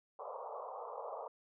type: band-pass noise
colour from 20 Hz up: pink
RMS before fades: -45 dBFS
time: 0.19-1.28 s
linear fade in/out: 2 ms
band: 450 to 1200 Hz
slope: 96 dB/octave
effects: none

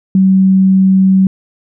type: tone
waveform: sine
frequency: 190.3 Hz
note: F#3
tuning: 49 cents sharp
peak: -5 dBFS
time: 0.15-1.27 s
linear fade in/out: 2 ms
effects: none

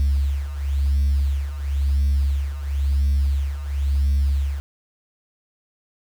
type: beating tone pair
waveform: sine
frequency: 69 / 69.97 Hz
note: C#2 / C#2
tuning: -7 / +17 cents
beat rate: 0.97 Hz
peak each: -22 / -18 dBFS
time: 0-4.6 s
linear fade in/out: 0 ms
effects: tanh soft clip ceiling -13 dBFS + 7-bit

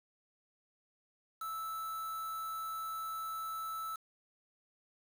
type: tone with quantisation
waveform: triangle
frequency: 1315 Hz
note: E6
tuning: 5 cents flat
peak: -36 dBFS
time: 1.41-3.96 s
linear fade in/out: 5 ms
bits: 8
effects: none

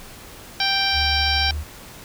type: harmonic tone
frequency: 784 Hz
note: G5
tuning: in tune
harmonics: 1 / 2 / 3 / 4 / 5 / 6 / 7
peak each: -26 / -26 / -26 / -26 / -26 / -26 / -26 dBFS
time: 0.6-1.51 s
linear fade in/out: 2 ms
type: tone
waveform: sine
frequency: 75.2 Hz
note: D2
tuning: 42 cents sharp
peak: -24 dBFS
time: 0.92-1.65 s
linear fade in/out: 50 ms
effects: pink hiss -41 dBFS RMS until 2.04 s

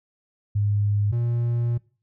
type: tone pair in turn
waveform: sine / triangle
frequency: 102.8 / 118.7 Hz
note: G#2 / A#2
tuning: -17 / +32 cents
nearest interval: major second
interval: 249 cents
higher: second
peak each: -19 dBFS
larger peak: neither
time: 0.55-1.12 / 1.12-1.78 s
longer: second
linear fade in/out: 10 ms
effects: noise-tail reverb RT60 0.4 s tail -22 dB re dry

